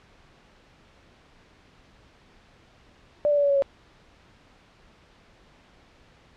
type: tone with pitch steps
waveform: sine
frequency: 590 / 582.2 / 574.5 / 566.9 / 559.5 / 552.1 Hz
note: D5 / D5 / D5 / C#5 / C#5 / C#5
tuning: +8 / -15 / -38 / +39 / +16 / -7 cents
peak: -18 dBFS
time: 3.25-3.622 s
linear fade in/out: 0 ms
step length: 62 ms
effects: pink hiss -56 dBFS RMS until 6.36 s + low-pass 4000 Hz 12 dB/octave